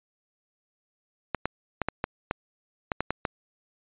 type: clicks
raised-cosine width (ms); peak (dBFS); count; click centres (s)
0.5; -11; 10; 1.347 / 1.456 / 1.817 / 1.886 / 2.041 / 2.311 / 2.918 / 3.006 / 3.106 / 3.252
effects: resampled to 8000 Hz